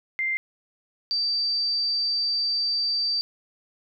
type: tone pair in turn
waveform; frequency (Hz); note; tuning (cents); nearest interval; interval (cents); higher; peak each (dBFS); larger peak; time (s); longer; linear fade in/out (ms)
sine; 2093 / 4653; C7 / D8; 0 / -17; octave + major second; 1383; second; -23 / -22; second; 0.19-0.37 / 1.11-3.21; second; 0
effects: none